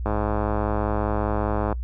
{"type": "click train", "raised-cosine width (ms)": 1, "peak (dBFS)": -11, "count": 176, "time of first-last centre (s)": [0.06, 1.727], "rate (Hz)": 105, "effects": ["noise-tail reverb RT60 0.1 s tail -23 dB re dry", "added 60 Hz sine -26 dBFS peak until 1.83 s"]}